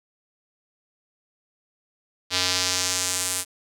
square tone with band-pass filter sweep, 91.5 Hz, F#2, 19 cents flat, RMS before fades -25 dBFS, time 2.3-3.45 s, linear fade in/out 50 ms, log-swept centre 4300 to 9400 Hz, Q 1.7, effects none

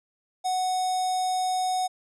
square tone with notch filter, 740 Hz, F#5, in tune, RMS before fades -26 dBFS, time 0.44-1.88 s, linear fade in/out 20 ms, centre 2100 Hz, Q 1.2, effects resampled to 24000 Hz

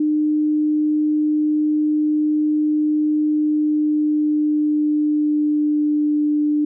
sine tone with pitch glide, 303.1 to 298.1 Hz, D#4 to D4, -45 to +26 cents, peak -15 dBFS, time 0-6.65 s, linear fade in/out 5 ms, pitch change -29 cents, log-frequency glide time 3.25-6.23 s, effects none

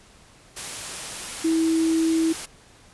sine tone in noise, 324.6 Hz, E4, 27 cents flat, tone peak -18 dBFS, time 1.44-2.33 s, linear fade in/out 10 ms, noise white, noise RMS -33 dBFS, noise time 0.56-2.46 s, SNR +12 dB, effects pink hiss -52 dBFS RMS until 2.93 s + resampled to 24000 Hz

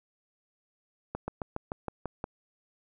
slowing click train, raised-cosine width 1 ms, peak -19 dBFS, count 8, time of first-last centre 1.15-2.241 s, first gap 130 ms, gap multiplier 1.06, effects none

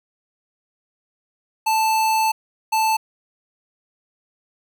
square tone bursts at uneven times, 880 Hz, A5, in tune, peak -17 dBFS, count 2, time 1.66-2.32 / 2.72-2.97 s, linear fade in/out 10 ms, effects none

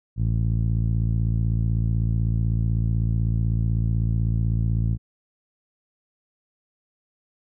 10% pulse tone with low-pass filter, 56 Hz, A1, 31 cents sharp, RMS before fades -22 dBFS, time 0.16-4.98 s, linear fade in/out 50 ms, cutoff 120 Hz, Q 1.6, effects none

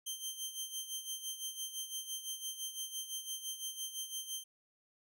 15% pulse tone with tremolo, 3136 Hz, G7, in tune, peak -30 dBFS, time 0.06-4.44 s, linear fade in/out 10 ms, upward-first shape sine, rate 5.9 Hz, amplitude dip 70%, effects none

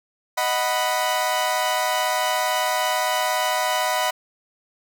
sawtooth chord, B major, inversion first, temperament equal, 622.3 / 740 / 987.8 Hz, D#5 / F#5 / B5, 0 / 0 / 0 cents, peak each -22 / -21 / -20 dBFS, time 0.37-4.11 s, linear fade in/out 10 ms, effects none

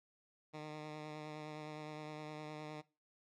10% pulse tone with vibrato, 152.6 Hz, D#3, 33 cents flat, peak -37 dBFS, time 0.53-2.82 s, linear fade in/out 20 ms, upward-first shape triangle, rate 9.7 Hz, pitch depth 23 cents each way, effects noise-tail reverb RT60 0.3 s tail -20 dB re dry + low-pass 5000 Hz 12 dB/octave

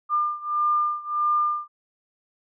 sine beating tone pair, 1200 / 1201.6 Hz, D6 / D6, +37 / +39 cents, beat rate 1.6 Hz, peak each -23 / -25 dBFS, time 0.09-1.68 s, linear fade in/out 50 ms, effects none

